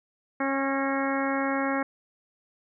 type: harmonic tone with a mistuned harmonic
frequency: 272.9 Hz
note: C#4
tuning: 27 cents flat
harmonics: 1 / 2 / 3 / 4 / 5 / 6 / 7 / 8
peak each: -28 / -31 / -33 / -34 / -35 / -36 / -36 / -37 dBFS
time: 0.4-1.83 s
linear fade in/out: 5 ms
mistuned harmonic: 7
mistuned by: -32 cents
effects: none